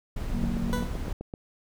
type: noise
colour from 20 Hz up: brown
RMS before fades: -31 dBFS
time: 0.16-1.13 s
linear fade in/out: 5 ms
type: chord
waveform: sine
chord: D augmented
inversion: none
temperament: equal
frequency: 146.83 / 185 / 233.1 Hz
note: D3 / F#3 / A#3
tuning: 0 / 0 / 0 cents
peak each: -37 / -32 / -31 dBFS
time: 0.31-0.87 s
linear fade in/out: 50 ms
type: click train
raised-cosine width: 2 ms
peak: -22 dBFS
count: 8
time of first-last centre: 0.44-1.339 s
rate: 7.79 Hz
type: tone with exponential decay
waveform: 20% pulse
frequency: 494.2 Hz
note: B4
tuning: 1 cent sharp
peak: -22 dBFS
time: 0.73-1.02 s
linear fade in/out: 0 ms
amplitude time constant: 63 ms
effects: none